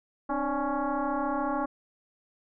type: tone with frequency modulation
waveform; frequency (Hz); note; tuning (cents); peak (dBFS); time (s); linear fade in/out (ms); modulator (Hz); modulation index
sine; 264.1; C4; +16; -26; 0.29-1.66; 10; 281; 3.5
effects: none